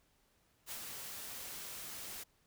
white noise with ADSR envelope, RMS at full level -43 dBFS, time 0.66-2.24 s, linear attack 54 ms, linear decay 65 ms, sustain -3 dB, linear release 15 ms, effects pink hiss -73 dBFS RMS until 2.46 s

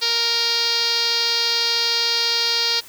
5% pulse tone with low-pass filter, 466.2 Hz, A#4, in tune, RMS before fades -20 dBFS, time 0.01-2.81 s, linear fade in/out 20 ms, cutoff 4600 Hz, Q 5.5, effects white hiss -43 dBFS RMS until 2.88 s

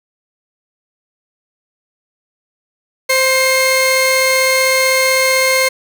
sawtooth tone pair together, 523.3 / 2129 Hz, C5 / C7, 0 / +30 cents, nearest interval 2 octaves, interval 2430 cents, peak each -10 dBFS, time 3.09-5.69 s, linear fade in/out 10 ms, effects none

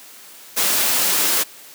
white noise, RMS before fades -18 dBFS, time 0.56-1.44 s, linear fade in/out 20 ms, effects white hiss -42 dBFS RMS until 1.74 s + high-pass 200 Hz 12 dB/octave

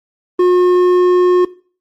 sine tone with hard clipping, 360 Hz, F#4, 47 cents flat, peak -9 dBFS, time 0.39-1.45 s, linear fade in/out 5 ms, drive 6 dB, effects noise-tail reverb RT60 0.4 s tail -19 dB re dry + Opus 24 kbps

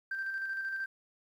sine tone with tremolo, 1568 Hz, G6, in tune, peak -31 dBFS, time 0.11-0.86 s, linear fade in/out 5 ms, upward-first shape square, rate 13 Hz, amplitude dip 35%, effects tanh soft clip ceiling -29 dBFS + 11-bit

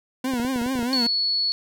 40% pulse tone with vibrato, 250 Hz, B3, 21 cents sharp, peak -22 dBFS, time 0.24-1.07 s, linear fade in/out 5 ms, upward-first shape triangle, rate 4.7 Hz, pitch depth 140 cents each way
clicks, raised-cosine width 2 ms, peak -21 dBFS, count 9, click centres 0.337 / 0.399 / 0.449 / 0.56 / 0.616 / 0.662 / 0.755 / 0.792 / 0.828 s
sine tone, 4400 Hz, C#8, 14 cents flat, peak -20 dBFS, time 0.93-1.52 s, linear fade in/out 0 ms
effects none

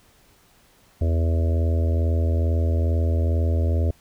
harmonic tone, 82.3 Hz, E2, 2 cents flat, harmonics 1 / 3 / 4 / 5 / 6 / 7 / 8, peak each -18 / -32 / -35 / -35 / -37 / -35 / -38 dBFS, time 1.01-3.91 s, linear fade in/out 5 ms, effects pink hiss -57 dBFS RMS until 4 s

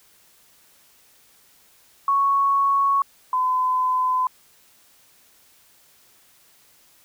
sine tone pair in turn, 1108.7 / 1016.4 Hz, C#6 / B5, 0 / +49 cents, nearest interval major second, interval 151 cents, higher first, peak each -16 / -18 dBFS, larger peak first, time 2.08-3.02 / 3.33-4.27 s, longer neither, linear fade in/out 2 ms, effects white hiss -56 dBFS RMS until 7.04 s

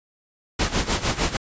pink noise with tremolo, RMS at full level -20 dBFS, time 0.59-1.37 s, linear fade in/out 5 ms, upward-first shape sine, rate 6.6 Hz, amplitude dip 80%, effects resampled to 16000 Hz

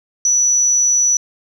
sine tone, 5920 Hz, F#8, in tune, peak -10 dBFS, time 0.25-1.17 s, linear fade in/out 2 ms, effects tanh soft clip ceiling -7 dBFS

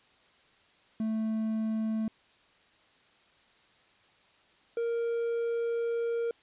triangle tone pair in turn, 220 / 466.2 Hz, A3 / A#4, 0 / 0 cents, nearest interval octave + minor second, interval 1300 cents, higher second, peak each -26 dBFS, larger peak neither, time 1-2.08 / 4.77-6.31 s, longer second, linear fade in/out 2 ms, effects white hiss -63 dBFS RMS until 6.42 s + resampled to 8000 Hz

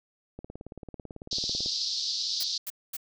click train, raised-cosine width 2 ms, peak -27 dBFS, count 24, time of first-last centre 0.39-1.661 s, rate 18.1 Hz
pink band-pass noise, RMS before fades -31 dBFS, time 1.31-2.58 s, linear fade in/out 5 ms, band 4000 to 5300 Hz, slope 48 dB/octave
blue noise bursts, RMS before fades -35 dBFS, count 3, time 2.4-2.968 s, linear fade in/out 5 ms, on 36 ms, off 230 ms
effects none

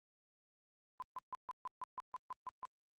sine tone bursts, 1012 Hz, B5, 42 cents sharp, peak -40 dBFS, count 11, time 1-2.653 s, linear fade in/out 0 ms, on 23 ms, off 140 ms, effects Opus 24 kbps

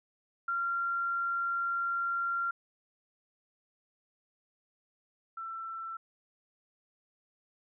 sine tone pair in turn, 1380 / 1339.2 Hz, F6 / E6, -21 / +27 cents, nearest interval minor second, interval 52 cents, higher first, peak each -29 / -37 dBFS, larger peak first, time 0.48-2.51 / 5.37-5.97 s, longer first, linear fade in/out 5 ms, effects none

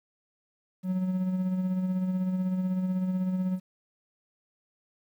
triangle tone with tremolo, 185 Hz, F#3, in tune, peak -22 dBFS, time 0.83-3.6 s, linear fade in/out 50 ms, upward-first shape sine, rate 16 Hz, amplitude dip 40%, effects 10-bit

